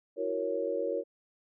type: chord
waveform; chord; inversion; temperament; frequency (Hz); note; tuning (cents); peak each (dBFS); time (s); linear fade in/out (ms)
sine; F# dominant seventh; third; equal; 329.6 / 370 / 466.2 / 554.4; E4 / F#4 / A#4 / C#5; 0 / 0 / 0 / 0; -38 / -37 / -33 / -33; 0.16-1.04; 50
effects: none